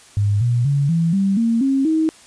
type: tone with pitch steps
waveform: sine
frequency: 102.3 / 120.26 / 141.37 / 166.19 / 195.36 / 229.7 / 270 / 317.4 Hz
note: G#2 / B2 / C#3 / E3 / G3 / A#3 / C#4 / D#4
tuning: -26 / -46 / +34 / +14 / -6 / -25 / -45 / +35 cents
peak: -14 dBFS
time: 0.17-2.09 s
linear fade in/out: 0 ms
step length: 240 ms
effects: white hiss -46 dBFS RMS until 2.26 s + resampled to 22050 Hz